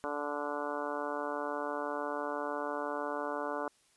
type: harmonic tone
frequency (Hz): 146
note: D3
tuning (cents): -10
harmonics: 2 / 3 / 4 / 5 / 6 / 7 / 8 / 9 / 10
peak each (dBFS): -42 / -41 / -39 / -44 / -42 / -42 / -43 / -48 / -44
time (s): 0.04-3.68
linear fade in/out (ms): 0
effects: white hiss -68 dBFS RMS until 3.96 s + resampled to 24000 Hz